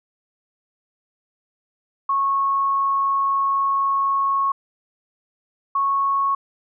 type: tone pair in turn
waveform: sine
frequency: 1099 / 1103 Hz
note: C#6 / C#6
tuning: -15 / -9 cents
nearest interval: unison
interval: 6 cents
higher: second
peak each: -17 dBFS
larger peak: neither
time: 2.09-4.52 / 5.75-6.35 s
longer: first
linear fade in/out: 5 ms
effects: none